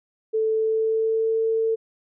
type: tone with pitch glide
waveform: sine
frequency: 440 to 447.7 Hz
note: A4 to A4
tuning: 0 to +30 cents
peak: -19 dBFS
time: 0.33-1.76 s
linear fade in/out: 20 ms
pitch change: +30 cents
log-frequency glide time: 0.53-1.38 s
effects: none